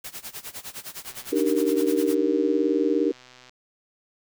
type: noise with tremolo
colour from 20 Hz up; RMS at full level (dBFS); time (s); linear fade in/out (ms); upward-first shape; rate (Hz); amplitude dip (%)
white; -35; 0.04-2.15; 5; sine; 9.8; 90
type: click train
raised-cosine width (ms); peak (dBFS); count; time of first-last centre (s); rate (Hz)
0.2; -31; 309; 1.05-3.494; 126
type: chord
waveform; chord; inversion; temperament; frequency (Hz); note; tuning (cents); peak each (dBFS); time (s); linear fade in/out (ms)
sine; Eb major seventh; third; just; 291.7 / 311.1 / 388.9 / 466.7; D4 / Eb4 / G4 / Bb4; -12 / 0 / -14 / +2; -25; 1.32-3.12; 10
effects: none